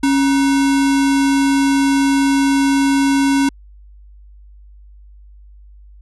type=tone with sample-and-hold; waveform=sine; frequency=275.7 Hz; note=C#4; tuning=9 cents flat; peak=-11 dBFS; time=0.03-3.49 s; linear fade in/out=5 ms; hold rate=1225 Hz; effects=added 50 Hz sine -39 dBFS peak until 6.01 s + resampled to 24000 Hz